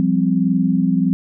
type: chord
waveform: sine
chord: F suspended second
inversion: none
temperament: equal with one note detuned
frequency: 174.61 / 196 / 259.7 Hz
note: F3 / G3 / C4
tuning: 0 / 0 / -13 cents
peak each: -18 dBFS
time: 0-1.13 s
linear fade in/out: 0 ms
effects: none